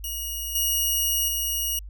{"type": "tone with level steps", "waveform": "5% pulse", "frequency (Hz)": 2884, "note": "F#7", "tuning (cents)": -45, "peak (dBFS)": [-21, -13, -16], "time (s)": [0.04, 1.79], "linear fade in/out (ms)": 2, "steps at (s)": [0.55, 1.28], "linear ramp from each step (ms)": 5, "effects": ["added 50 Hz sine -36 dBFS peak until 1.89 s"]}